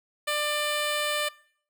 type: tone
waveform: 10% pulse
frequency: 595 Hz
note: D5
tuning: 22 cents sharp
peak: -17 dBFS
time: 0.27-1.29 s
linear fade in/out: 10 ms
effects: noise-tail reverb RT60 0.6 s tail -23 dB re dry